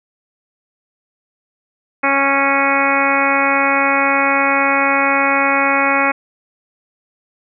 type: harmonic tone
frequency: 276.2 Hz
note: C#4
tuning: 6 cents flat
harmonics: 1 / 2 / 3 / 4 / 5 / 6 / 7 / 8 / 9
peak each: -22 / -21 / -20 / -20 / -20 / -24 / -22 / -19 / -22 dBFS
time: 2.03-6.12 s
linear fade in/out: 10 ms
effects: none